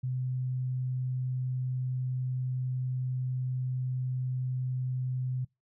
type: tone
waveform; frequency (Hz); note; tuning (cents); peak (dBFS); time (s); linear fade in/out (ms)
sine; 127.8; C3; -40; -29; 0.03-5.45; 10
effects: noise-tail reverb RT60 0.2 s tail -24 dB re dry